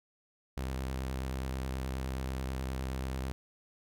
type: tone with vibrato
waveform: sawtooth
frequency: 65.41 Hz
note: C2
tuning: in tune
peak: -30 dBFS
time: 0.57-3.32 s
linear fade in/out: 0 ms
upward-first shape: triangle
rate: 9.4 Hz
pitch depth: 37 cents each way
effects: none